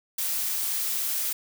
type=noise; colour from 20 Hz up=blue; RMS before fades=-28 dBFS; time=0.18-1.33 s; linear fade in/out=5 ms; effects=none